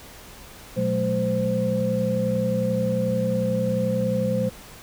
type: tone cluster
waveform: sine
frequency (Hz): 120.8 / 183.6 / 214.8 / 518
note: B2 / F#3 / A3 / C5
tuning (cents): -38 / -13 / -41 / -17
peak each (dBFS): -28 / -26 / -27 / -24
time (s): 0.76-4.5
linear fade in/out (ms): 20
effects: pink hiss -44 dBFS RMS until 4.82 s